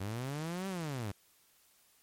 sawtooth linear two-way sweep, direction up then down, 92.8 to 196.6 to 92.8 Hz, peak -32 dBFS, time 0-1.12 s, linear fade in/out 10 ms, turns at 0.68 s, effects white hiss -67 dBFS RMS until 2.02 s + MP3 64 kbps

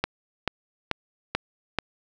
click train, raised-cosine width 0.3 ms, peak -7 dBFS, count 5, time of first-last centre 0.04-1.787 s, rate 2.29 Hz, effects none

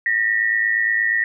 sine tone pair together, 1824.5 / 1933 Hz, A#6 / B6, -38 / -38 cents, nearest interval minor second, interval 100 cents, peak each -19 dBFS, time 0.06-1.24 s, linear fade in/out 2 ms, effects none

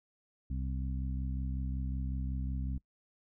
harmonic tone, 65.41 Hz, C2, in tune, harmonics 1 / 2 / 3 / 4, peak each -34 / -40 / -44 / -46 dBFS, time 0.5-2.78 s, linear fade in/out 5 ms, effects noise-tail reverb RT60 0.1 s tail -22 dB re dry

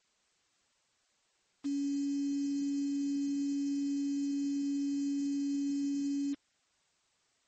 sine tone with quantisation, 281.4 Hz, C#4, 26 cents sharp, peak -30 dBFS, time 1.64-6.35 s, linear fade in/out 20 ms, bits 8, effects white hiss -73 dBFS RMS until 7.47 s + MP3 32 kbps

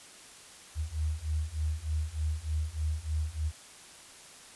sine beating tone pair, 75.8 / 79.1 Hz, D#2 / D#2, -45 / +29 cents, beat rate 3.3 Hz, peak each -33 / -32 dBFS, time 0.75-3.52 s, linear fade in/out 50 ms, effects white hiss -51 dBFS RMS until 4.55 s + resampled to 24000 Hz

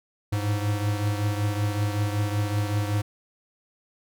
square beating tone pair, 102.7 / 108 Hz, G#2 / A2, -19 / -32 cents, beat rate 5.3 Hz, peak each -25 / -31 dBFS, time 0.32-3.02 s, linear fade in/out 10 ms, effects none

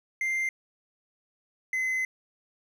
triangle tone pair in turn, 2093 / 2044 Hz, C7 / C7, 0 / -41 cents, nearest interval unison, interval 41 cents, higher first, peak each -24 dBFS, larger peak neither, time 0.21-0.49 / 1.73-2.05 s, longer second, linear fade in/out 2 ms, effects none

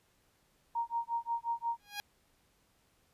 sine tone with tremolo, 932.3 Hz, A#5, in tune, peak -29 dBFS, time 0.75-1.78 s, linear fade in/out 5 ms, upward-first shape sine, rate 5.6 Hz, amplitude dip 100%
10% pulse tone with exponential growth, 821 Hz, G#5, 20 cents flat, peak -26 dBFS, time 1.8-2 s, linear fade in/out 0 ms, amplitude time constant 43 ms
effects pink hiss -71 dBFS RMS until 3.13 s + resampled to 32000 Hz

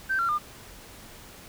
sine tone with pitch steps, 1555 / 1369.4 / 1206 Hz, G6 / F6 / D6, -14 / -34 / +46 cents, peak -22 dBFS, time 0.09-0.387 s, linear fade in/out 20 ms, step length 99 ms, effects tanh soft clip ceiling -18 dBFS + pink hiss -47 dBFS RMS until 1.48 s

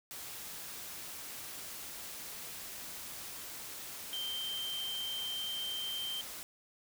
sine tone in noise, 3136 Hz, G7, in tune, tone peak -36 dBFS, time 4.13-6.21 s, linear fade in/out 0 ms, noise white, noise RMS -45 dBFS, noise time 0.11-6.43 s, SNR +6 dB, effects none

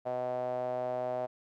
sawtooth tone with band-pass filter, 125.2 Hz, B2, 24 cents sharp, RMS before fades -34 dBFS, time 0.05-1.27 s, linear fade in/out 20 ms, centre 660 Hz, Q 7.6, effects none

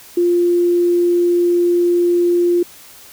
sine tone, 349.2 Hz, F4, in tune, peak -11 dBFS, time 0.17-2.63 s, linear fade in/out 5 ms, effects white hiss -41 dBFS RMS until 3.12 s

